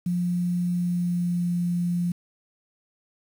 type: tone with pitch glide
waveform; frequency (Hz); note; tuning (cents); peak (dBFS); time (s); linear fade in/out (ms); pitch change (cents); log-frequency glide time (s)
sine; 176.5 to 174.78; F3 to F3; +19 to +2; -22; 0.06-2.12; 5; -17; 0.66-1.49
effects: 8-bit